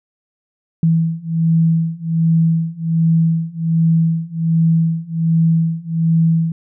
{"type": "beating tone pair", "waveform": "sine", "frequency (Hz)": [163.2, 164.5], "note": ["E3", "E3"], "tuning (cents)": [-17, -3], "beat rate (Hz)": 1.3, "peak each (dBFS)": [-16, -15], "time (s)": [0.83, 6.52], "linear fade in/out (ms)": 2, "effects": []}